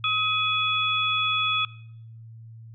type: tone cluster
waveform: sine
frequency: 1272 / 2509 / 3395 Hz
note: D#6 / D#7 / G#7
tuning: +38 / +14 / +37 cents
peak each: -26 dBFS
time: 0.04-1.65 s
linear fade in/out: 2 ms
effects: noise-tail reverb RT60 0.7 s tail -20 dB re dry + added 113 Hz sine -41 dBFS peak until 2.74 s